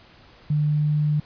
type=tone; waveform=sine; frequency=149.9 Hz; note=D3; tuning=36 cents sharp; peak=-18 dBFS; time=0.5-1.2 s; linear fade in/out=5 ms; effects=pink hiss -51 dBFS RMS until 1.25 s + resampled to 11025 Hz